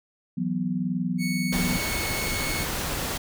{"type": "chord", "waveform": "sine", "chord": "E suspended second", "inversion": "none", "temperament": "equal", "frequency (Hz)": [164.81, 185, 246.9], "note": ["E3", "F#3", "B3"], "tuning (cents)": [0, 0, 0], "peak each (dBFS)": [-30, -27, -29], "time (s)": [0.37, 1.77], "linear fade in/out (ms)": 10}
{"type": "tone with pitch glide", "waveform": "sawtooth", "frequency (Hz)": [2217, 2198], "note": ["C#7", "C#7"], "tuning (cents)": [0, -15], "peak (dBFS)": -27, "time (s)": [1.18, 2.67], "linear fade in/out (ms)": 50, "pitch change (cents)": -15, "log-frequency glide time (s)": [1.75, 2.02]}
{"type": "noise", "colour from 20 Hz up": "pink", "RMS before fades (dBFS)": -29, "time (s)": [1.52, 3.18], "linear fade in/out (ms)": 10}
{"effects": []}